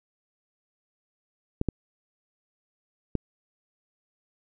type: clicks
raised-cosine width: 3 ms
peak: -12 dBFS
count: 3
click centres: 1.614 / 1.687 / 3.153 s
effects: none